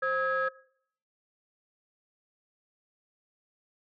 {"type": "tone cluster", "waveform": "sine", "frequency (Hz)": [527, 1282, 1651], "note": ["C5", "E6", "G#6"], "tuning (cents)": [12, -49, -11], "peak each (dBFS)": -30, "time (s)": [0.02, 0.49], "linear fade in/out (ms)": 10, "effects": ["noise-tail reverb RT60 0.6 s tail -19 dB re dry", "tanh soft clip ceiling -19 dBFS"]}